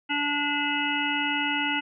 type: harmonic tone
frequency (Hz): 290.4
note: D4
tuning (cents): -19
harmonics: 1 / 3 / 5 / 7 / 9 / 10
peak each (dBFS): -31 / -31 / -31 / -31 / -31 / -31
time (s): 0.09-1.81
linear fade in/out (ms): 20
effects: none